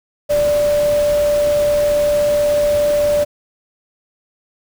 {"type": "tone in noise", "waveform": "sine", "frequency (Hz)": 587.3, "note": "D5", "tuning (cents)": 0, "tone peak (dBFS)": -12, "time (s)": [0.29, 3.25], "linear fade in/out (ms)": 20, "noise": "pink", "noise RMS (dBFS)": -28, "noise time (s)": [0.29, 3.25], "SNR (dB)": 13, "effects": []}